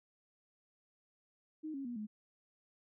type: tone with pitch steps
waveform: sine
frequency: 311.1 / 274 / 241.3 / 212.5 Hz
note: D#4 / C#4 / B3 / G#3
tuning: 0 / -20 / -40 / +40 cents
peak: -39 dBFS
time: 1.63-2.07 s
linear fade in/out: 20 ms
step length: 110 ms
effects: none